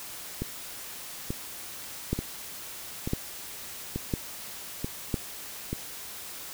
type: two click trains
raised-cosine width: 3 ms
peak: -17 / -13 dBFS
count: 7 / 4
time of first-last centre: 0.42-5.73 / 2.13-5.142 s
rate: 1.13 / 0.996 Hz
effects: white hiss -41 dBFS RMS until 6.53 s